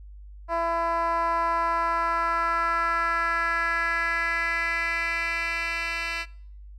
10% pulse tone with band-pass filter sweep, 335 Hz, E4, 28 cents sharp, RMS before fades -26 dBFS, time 0.48-6.26 s, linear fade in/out 50 ms, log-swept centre 820 to 2900 Hz, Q 2.9, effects noise-tail reverb RT60 0.7 s tail -25 dB re dry + added 50 Hz sine -41 dBFS peak until 6.78 s

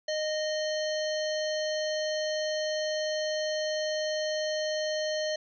harmonic tone with a mistuned harmonic, 617 Hz, D#5, 15 cents flat, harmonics 1 / 3 / 5 / 7 / 9 / 10, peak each -29 / -38 / -40 / -38 / -48 / -43 dBFS, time 0.08-5.36 s, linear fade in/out 5 ms, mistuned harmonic 7, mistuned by -28 cents, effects none

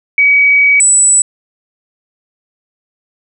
sine tone pair in turn, 2268 / 7930 Hz, C#7 / B8, +39 / +6 cents, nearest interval octave + minor seventh, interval 2167 cents, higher second, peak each -5 dBFS, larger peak neither, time 0.18-0.8 / 0.8-1.22 s, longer first, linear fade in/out 2 ms, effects none

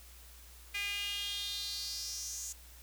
sawtooth tone with high-pass filter sweep, 405.6 Hz, G#4, 41 cents flat, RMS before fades -39 dBFS, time 0.74-2.53 s, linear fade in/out 10 ms, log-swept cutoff 2300 to 7000 Hz, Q 5, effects added 60 Hz sine -54 dBFS peak until 2.82 s + white hiss -57 dBFS RMS until 2.82 s

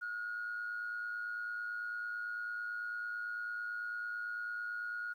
sine tone with amplitude modulation, 1439 Hz, F#6, 49 cents flat, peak -34 dBFS, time 0.01-5.14 s, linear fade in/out 20 ms, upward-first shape sine, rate 109 Hz, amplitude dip 55%, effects tanh soft clip ceiling -32 dBFS + 12-bit

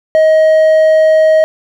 sine tone with hard clipping, 630 Hz, D#5, 21 cents sharp, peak -6 dBFS, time 0.15-1.44 s, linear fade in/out 0 ms, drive 3 dB, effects none

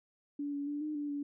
sine tone with pitch steps, 287.9 / 284.5 / 291.4 / 304.2 / 291.9 / 287 Hz, D4 / C#4 / D4 / D#4 / D4 / D4, -34 / +45 / -13 / -39 / -10 / -40 cents, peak -34 dBFS, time 0.39-1.23 s, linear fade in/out 5 ms, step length 140 ms, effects none

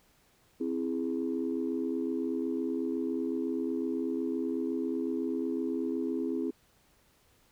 sine chord, C augmented, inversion none, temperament equal, 261.6 / 329.6 / 415.3 Hz, C4 / E4 / G#4, 0 / 0 / 0 cents, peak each -32 / -33 / -35 dBFS, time 0.6-6.51 s, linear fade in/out 10 ms, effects tanh soft clip ceiling -21 dBFS + pink hiss -66 dBFS RMS until 7.51 s

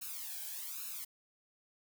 blue noise with flanger, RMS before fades -43 dBFS, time 0.01-1.05 s, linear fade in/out 10 ms, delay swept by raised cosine 0.74 to 1.27 ms, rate 1.2 Hz, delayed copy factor +0.95, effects none

